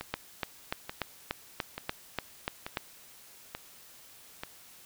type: two click trains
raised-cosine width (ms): 0.3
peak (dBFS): -14 / -20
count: 10 / 6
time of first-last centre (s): 0.14-2.772 / 0.01-4.435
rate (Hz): 3.42 / 1.13
effects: white hiss -54 dBFS RMS until 4.85 s